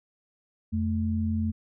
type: tone pair together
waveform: sine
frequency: 87.31 / 219.3 Hz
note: F2 / A3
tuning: 0 / -6 cents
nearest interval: octave + major third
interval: 1594 cents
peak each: -27 dBFS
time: 0.72-1.52 s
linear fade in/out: 20 ms
effects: none